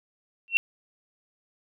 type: tone with exponential growth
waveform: sine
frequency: 2720 Hz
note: F7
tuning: 46 cents flat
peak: -12 dBFS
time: 0.48-0.57 s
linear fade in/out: 0 ms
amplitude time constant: 18 ms
effects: none